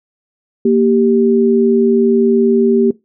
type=tone pair together; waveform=sine; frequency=233.1 / 392 Hz; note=A#3 / G4; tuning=0 / 0 cents; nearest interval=major sixth; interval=900 cents; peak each=-11 dBFS; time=0.65-2.91 s; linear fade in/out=5 ms; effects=noise-tail reverb RT60 0.2 s tail -20 dB re dry